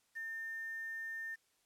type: tone with quantisation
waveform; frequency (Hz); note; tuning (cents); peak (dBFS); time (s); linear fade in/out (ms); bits
sine; 1800; A6; +39; -40; 0.15-1.36; 20; 10
effects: white hiss -75 dBFS RMS until 1.65 s + low-pass 11000 Hz 12 dB/octave